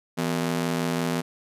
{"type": "ring-modulated tone", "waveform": "sawtooth", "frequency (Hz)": 207.4, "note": "G#3", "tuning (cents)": -2, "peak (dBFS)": -17, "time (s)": [0.17, 1.22], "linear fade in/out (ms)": 20, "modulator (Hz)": 42.8, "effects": ["resampled to 32000 Hz"]}